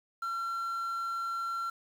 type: tone with quantisation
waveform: triangle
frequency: 1363 Hz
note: F6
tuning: 43 cents flat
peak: -30 dBFS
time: 0.22-1.7 s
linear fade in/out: 5 ms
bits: 9
effects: none